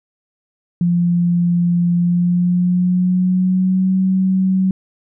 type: tone with pitch glide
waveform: sine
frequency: 173.8 to 188.44 Hz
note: F3 to F#3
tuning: -8 to +32 cents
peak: -12 dBFS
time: 0.81-4.71 s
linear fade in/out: 2 ms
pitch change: +140 cents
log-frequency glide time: 1.96-3.96 s
effects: none